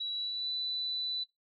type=tone with pitch glide; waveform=sine; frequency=3905 to 3982 Hz; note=B7 to B7; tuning=-20 to +14 cents; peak=-33 dBFS; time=0-1.24 s; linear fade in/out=10 ms; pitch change=+34 cents; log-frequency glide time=0.1-0.5 s; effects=noise-tail reverb RT60 0.2 s tail -18 dB re dry